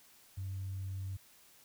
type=tone; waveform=sine; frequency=95.6 Hz; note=G2; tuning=43 cents flat; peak=-36 dBFS; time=0.37-1.17 s; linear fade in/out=10 ms; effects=tanh soft clip ceiling -33 dBFS + white hiss -62 dBFS RMS until 1.64 s